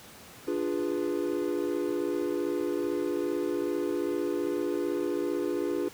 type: chord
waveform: triangle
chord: D diminished seventh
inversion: none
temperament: equal with one note detuned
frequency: 293.7 / 349.2 / 411.7 / 493.9 Hz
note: D4 / F4 / Ab4 / Cb5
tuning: 0 / 0 / -15 / 0 cents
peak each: -31 / -29 / -31 / -34 dBFS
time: 0.47-5.89 s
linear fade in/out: 10 ms
effects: pink hiss -49 dBFS RMS until 5.93 s + high-pass 100 Hz 12 dB/octave